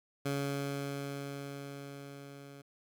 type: tone with level ramp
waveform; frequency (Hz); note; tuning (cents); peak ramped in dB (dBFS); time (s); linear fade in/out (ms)
15% pulse; 140.3; C#3; +21; -25 to -43; 0.25-2.62; 10
effects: none